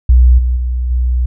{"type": "tone with level steps", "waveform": "sine", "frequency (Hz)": 61.74, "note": "B1", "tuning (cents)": 0, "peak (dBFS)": [-3, -10, -13, -10], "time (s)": [0.09, 1.26], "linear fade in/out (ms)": 5, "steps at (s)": [0.38, 0.56, 0.9], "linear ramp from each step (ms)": 10, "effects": []}